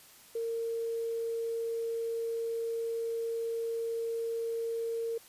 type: tone with quantisation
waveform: sine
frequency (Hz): 458.9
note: A#4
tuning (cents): -27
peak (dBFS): -31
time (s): 0.35-5.18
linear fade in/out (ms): 5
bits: 10
effects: white hiss -56 dBFS RMS until 5.28 s + resampled to 32000 Hz